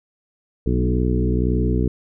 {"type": "harmonic tone with a mistuned harmonic", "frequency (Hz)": 61.74, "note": "B1", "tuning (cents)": 0, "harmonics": [1, 2, 3, 4, 5, 6, 7], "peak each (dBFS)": [-20, -23, -25, -26, -27, -28, -28], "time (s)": [0.66, 1.88], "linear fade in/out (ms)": 5, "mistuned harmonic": 4, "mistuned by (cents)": -18, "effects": []}